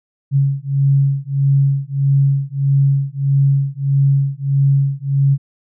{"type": "beating tone pair", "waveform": "sine", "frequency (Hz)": [137.6, 139.2], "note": ["C#3", "C#3"], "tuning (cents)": [-12, 8], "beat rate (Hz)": 1.6, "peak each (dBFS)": -15, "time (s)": [0.31, 5.38], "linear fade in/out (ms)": 50, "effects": []}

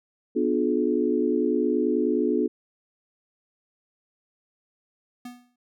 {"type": "chord", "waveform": "sine", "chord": "B diminished seventh", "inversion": "none", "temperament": "just", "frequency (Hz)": [246.9, 296.3, 355.6, 426.7], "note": ["B3", "D4", "F4", "Ab4"], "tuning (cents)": [0, 15, 31, 47], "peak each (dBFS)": -26, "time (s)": [0.35, 2.48], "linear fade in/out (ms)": 20}
{"type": "tone with exponential decay", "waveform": "square", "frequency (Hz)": 245.1, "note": "B3", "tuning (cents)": -13, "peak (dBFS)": -34, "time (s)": [5.25, 5.56], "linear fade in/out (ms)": 5, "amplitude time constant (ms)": 66}
{"effects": []}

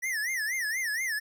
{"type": "tone with vibrato", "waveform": "square", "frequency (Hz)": 1892, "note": "A#6", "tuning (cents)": 25, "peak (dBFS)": -29, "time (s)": [0.02, 1.2], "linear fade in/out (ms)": 20, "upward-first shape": "sine", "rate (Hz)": 4.2, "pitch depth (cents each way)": 200, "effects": []}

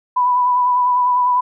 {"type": "tone with vibrato", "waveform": "sine", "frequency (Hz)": 990, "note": "B5", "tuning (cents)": 4, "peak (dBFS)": -12, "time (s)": [0.16, 1.41], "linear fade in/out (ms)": 10, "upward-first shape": "triangle", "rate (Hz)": 10, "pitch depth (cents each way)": 28, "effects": []}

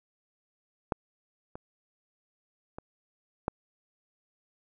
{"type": "clicks", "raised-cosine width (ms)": 1, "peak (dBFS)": [-13, -26, -25, -13], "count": 4, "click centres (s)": [0.922, 1.555, 2.785, 3.481], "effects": []}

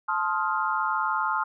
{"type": "chord", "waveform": "sine", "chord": "F dominant seventh", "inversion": "first", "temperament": "just", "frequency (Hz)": [873.1, 1047.7, 1257.2, 1396.9], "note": ["A5", "C6", "Eb6", "F6"], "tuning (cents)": [-14, 2, 18, 0], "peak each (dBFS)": -29, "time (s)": [0.08, 1.44], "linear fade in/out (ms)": 10, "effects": []}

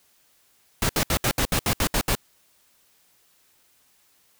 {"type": "noise bursts", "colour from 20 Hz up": "pink", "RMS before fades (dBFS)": -22, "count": 10, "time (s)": [0.82, 2.152], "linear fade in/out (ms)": 2, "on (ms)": 72, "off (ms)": 68, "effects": ["white hiss -62 dBFS RMS until 4.39 s"]}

